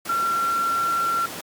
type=tone in noise; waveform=sine; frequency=1364 Hz; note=F6; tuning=41 cents flat; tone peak=-20 dBFS; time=0.09-1.26 s; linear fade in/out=5 ms; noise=pink; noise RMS=-33 dBFS; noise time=0.05-1.41 s; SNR=+10 dB; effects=high-pass 200 Hz 12 dB/octave + Opus 48 kbps